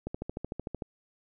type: click train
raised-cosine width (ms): 2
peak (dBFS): -21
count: 11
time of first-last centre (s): 0.07-0.822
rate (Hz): 13.3
effects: none